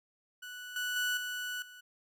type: tone with level steps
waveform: 30% pulse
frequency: 1480 Hz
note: F#6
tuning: in tune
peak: -40 / -30 / -27 / -33 / -47 dBFS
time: 0.42-1.81 s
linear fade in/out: 10 ms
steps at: 0.76 / 0.96 / 1.17 / 1.62 s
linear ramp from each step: 2 ms
effects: none